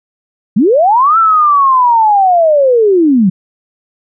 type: linear two-way sweep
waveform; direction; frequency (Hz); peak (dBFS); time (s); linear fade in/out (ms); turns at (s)
sine; up then down; 174.61 to 1352 to 174.61; -5; 0.56-3.3; 10; 1.18
effects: none